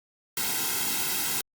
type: noise with comb filter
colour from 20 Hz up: white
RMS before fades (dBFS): -28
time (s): 0.37-1.41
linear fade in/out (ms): 2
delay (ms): 1.7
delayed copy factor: -0.95
effects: Opus 48 kbps